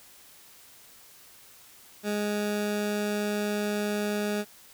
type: tone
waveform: 20% pulse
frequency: 207.7 Hz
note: G#3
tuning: in tune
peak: -22 dBFS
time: 2.03-4.45 s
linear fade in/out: 50 ms
effects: white hiss -53 dBFS RMS until 4.73 s